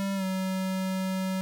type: tone with pitch glide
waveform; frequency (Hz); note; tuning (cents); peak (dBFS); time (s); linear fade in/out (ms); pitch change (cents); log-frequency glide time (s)
square; 196 to 188.67; G3 to F#3; 0 to +34; -28; 0-1.41; 0; -66; 0.15-0.24
effects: none